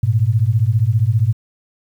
sine beating tone pair, 103.6 / 118.6 Hz, G#2 / A#2, -4 / +30 cents, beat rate 15 Hz, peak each -15 dBFS, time 0.03-1.33 s, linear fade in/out 5 ms, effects 8-bit

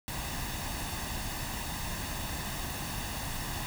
pink noise with comb filter, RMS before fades -36 dBFS, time 0.08-3.66 s, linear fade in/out 0 ms, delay 1.1 ms, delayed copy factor +0.55, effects none

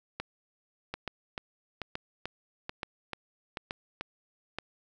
two click trains, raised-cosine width 0.3 ms, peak -18 / -19 dBFS, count 6 / 8, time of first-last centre 0.2-4.586 / 0.94-4.01 s, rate 1.14 / 2.28 Hz, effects none

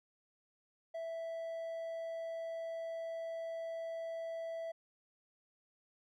triangle tone, 659.3 Hz, E5, in tune, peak -37 dBFS, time 0.94-4.72 s, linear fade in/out 10 ms, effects none

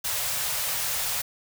white band-stop noise, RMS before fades -28 dBFS, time 0.04-1.22 s, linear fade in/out 10 ms, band 170 to 480 Hz, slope 48 dB/octave, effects none

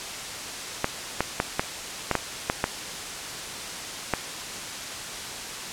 clicks, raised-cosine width 0.5 ms, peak -6 dBFS, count 9, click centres 0.844 / 1.206 / 1.401 / 1.595 / 2.113 / 2.153 / 2.499 / 2.641 / 4.137 s, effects white hiss -34 dBFS RMS until 5.72 s + low-pass 8000 Hz 12 dB/octave

